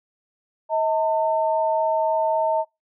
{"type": "tone pair together", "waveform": "sine", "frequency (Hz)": [637, 900.9], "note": ["D#5", "A5"], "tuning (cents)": [41, 41], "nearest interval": "tritone", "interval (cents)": 600, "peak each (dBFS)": -21, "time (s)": [0.69, 2.65], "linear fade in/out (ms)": 50, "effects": ["noise-tail reverb RT60 0.2 s tail -22 dB re dry"]}